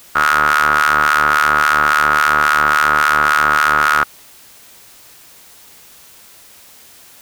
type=ring-modulated tone; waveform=sawtooth; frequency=74.9 Hz; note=D2; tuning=35 cents sharp; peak=-4 dBFS; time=0.15-4.04 s; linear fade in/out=10 ms; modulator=1350 Hz; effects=white hiss -43 dBFS RMS until 7.21 s